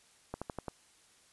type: slowing click train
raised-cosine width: 1 ms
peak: -23 dBFS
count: 5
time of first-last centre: 0.34-0.682 s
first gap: 76 ms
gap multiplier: 1.08
effects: white hiss -64 dBFS RMS until 1.32 s + resampled to 24000 Hz